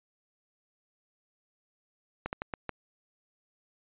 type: slowing click train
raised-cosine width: 0.5 ms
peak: -18 dBFS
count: 5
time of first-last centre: 2.26-2.693 s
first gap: 69 ms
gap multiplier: 1.31
effects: resampled to 8000 Hz